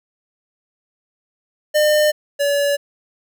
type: tone pair in turn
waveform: square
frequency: 604 / 570.4 Hz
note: D5 / C#5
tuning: +48 / +49 cents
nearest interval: minor second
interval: 99 cents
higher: first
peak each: -13 / -16 dBFS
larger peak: first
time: 1.74-2.12 / 2.39-2.77 s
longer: neither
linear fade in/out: 20 ms
effects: none